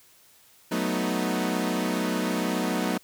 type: chord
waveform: sawtooth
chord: B dominant seventh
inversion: second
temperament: equal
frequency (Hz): 185 / 220 / 246.9 / 311.1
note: F#3 / A3 / B3 / D#4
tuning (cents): 0 / 0 / 0 / 0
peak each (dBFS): -26 / -27 / -26 / -27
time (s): 0.71-2.98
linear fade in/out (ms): 10
effects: white hiss -57 dBFS RMS until 3.03 s